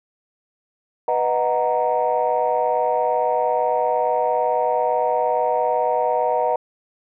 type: chord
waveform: sine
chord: B major seventh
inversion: none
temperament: equal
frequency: 493.9 / 622.3 / 740 / 932.3 Hz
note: B4 / D#5 / F#5 / A#5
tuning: 0 / 0 / 0 / 0 cents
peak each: -22 dBFS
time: 1.08-6.56 s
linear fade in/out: 2 ms
effects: tanh soft clip ceiling -9 dBFS